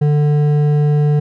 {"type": "tone with hard clipping", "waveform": "sine", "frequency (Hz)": 148, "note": "D3", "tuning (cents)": 14, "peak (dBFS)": -12, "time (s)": [0.01, 1.2], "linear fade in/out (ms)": 10, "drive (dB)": 8, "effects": []}